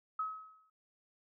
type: tone with exponential decay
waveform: sine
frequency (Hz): 1280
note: D#6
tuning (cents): +49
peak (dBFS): -31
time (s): 0.19-0.7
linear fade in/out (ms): 5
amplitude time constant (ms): 110
effects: none